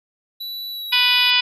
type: tone with pitch glide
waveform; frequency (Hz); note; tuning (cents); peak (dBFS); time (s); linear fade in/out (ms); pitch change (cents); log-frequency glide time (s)
square; 3949 to 3845; B7 to B7; -1 to -47; -28; 0.4-1.31; 10; -46; 0.7-1
type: harmonic tone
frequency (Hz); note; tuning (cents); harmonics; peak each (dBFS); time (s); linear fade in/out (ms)
493.9; B4; 0; 2 / 3 / 4 / 5 / 6 / 7 / 8 / 9 / 10; -27 / -28 / -27 / -19 / -19 / -20 / -27 / -29 / -24; 0.92-1.41; 10
effects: none